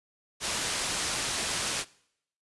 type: low-pass noise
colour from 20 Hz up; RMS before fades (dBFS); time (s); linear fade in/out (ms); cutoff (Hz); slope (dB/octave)
white; -31; 0.4-1.85; 50; 8300; 12
effects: noise-tail reverb RT60 0.7 s tail -22 dB re dry + resampled to 24000 Hz